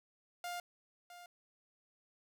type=tone with echo; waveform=sawtooth; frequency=704 Hz; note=F5; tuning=14 cents sharp; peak=-36 dBFS; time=0.44-0.6 s; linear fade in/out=2 ms; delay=660 ms; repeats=1; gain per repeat=-12 dB; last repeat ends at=1.26 s; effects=none